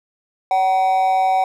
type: tone with amplitude modulation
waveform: triangle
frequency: 757 Hz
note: F#5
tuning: 39 cents sharp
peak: -9 dBFS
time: 0.51-1.44 s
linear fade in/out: 2 ms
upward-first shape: sine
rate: 194 Hz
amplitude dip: 60%
effects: none